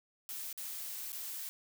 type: noise with dropouts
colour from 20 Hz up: blue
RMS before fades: -42 dBFS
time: 0.29-1.49 s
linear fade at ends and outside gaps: 0 ms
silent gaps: 0.528-0.577 / 1.12-1.129 s
effects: none